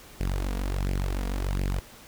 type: tone with flanger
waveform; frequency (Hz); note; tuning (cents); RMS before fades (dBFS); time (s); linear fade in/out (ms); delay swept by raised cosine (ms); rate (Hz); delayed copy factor
sawtooth; 46.99; F#1; +28; -28; 0.2-1.8; 10; 0.39 to 4.29; 1.4; +0.7
effects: pink hiss -49 dBFS RMS until 2.07 s